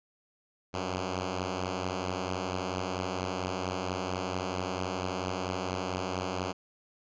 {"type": "beating tone pair", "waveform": "5% pulse", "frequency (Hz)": [91.6, 96], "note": ["F#2", "G2"], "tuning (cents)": [-17, -36], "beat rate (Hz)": 4.4, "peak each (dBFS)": [-21, -27], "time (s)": [0.73, 6.53], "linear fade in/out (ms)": 20, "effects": ["resampled to 16000 Hz"]}